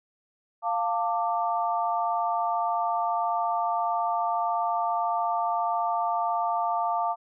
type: chord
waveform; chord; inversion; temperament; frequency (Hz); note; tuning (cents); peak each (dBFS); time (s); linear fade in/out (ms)
sine; D minor; first; equal with one note detuned; 698.5 / 896.4 / 1174.7; F5 / A5 / D6; 0 / +32 / 0; -27 / -28 / -30; 0.62-7.16; 50
effects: none